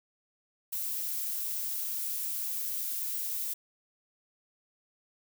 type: noise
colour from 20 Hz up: violet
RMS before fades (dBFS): -34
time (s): 0.72-3.54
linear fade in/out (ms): 10
effects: none